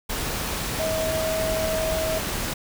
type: tone in noise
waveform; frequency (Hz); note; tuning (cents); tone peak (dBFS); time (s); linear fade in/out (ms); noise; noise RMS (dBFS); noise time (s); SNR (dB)
sine; 639; D#5; +46; -24; 0.79-2.19; 10; pink; -28; 0.09-2.54; +1
effects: none